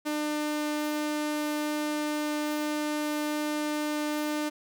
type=tone; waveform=sawtooth; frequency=300.2 Hz; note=D4; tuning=38 cents sharp; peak=-24 dBFS; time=0.05-4.5 s; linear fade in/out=20 ms; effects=none